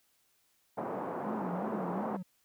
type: band-pass noise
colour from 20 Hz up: white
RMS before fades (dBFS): -37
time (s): 0.77-2.17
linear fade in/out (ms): 10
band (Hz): 160 to 970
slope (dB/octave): 24
type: tone with vibrato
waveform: triangle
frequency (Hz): 195.9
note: G3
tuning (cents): -1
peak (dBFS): -35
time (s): 1.24-2.23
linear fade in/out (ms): 10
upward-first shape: sine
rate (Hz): 2.7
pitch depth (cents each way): 200
effects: white hiss -72 dBFS RMS until 2.44 s